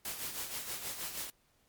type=noise with tremolo; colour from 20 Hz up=white; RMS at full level=-38 dBFS; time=0.05-1.3 s; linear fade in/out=2 ms; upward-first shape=sine; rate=6.3 Hz; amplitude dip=55%; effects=pink hiss -71 dBFS RMS until 1.68 s + MP3 96 kbps